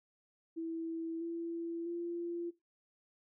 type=tone with pitch steps; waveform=sine; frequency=328.4 / 335.7 / 343.1 Hz; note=E4 / E4 / F4; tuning=-6 / +32 / -31 cents; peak=-36 dBFS; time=0.56-2.51 s; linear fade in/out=20 ms; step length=650 ms; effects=noise-tail reverb RT60 0.2 s tail -17 dB re dry